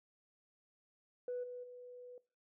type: tone with level steps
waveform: sine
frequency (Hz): 493.7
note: B4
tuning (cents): -1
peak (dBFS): -36 / -43 / -49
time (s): 1.28-2.18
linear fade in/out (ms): 2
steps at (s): 1.43 / 1.63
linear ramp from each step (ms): 10
effects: noise-tail reverb RT60 0.3 s tail -20 dB re dry + tanh soft clip ceiling -34 dBFS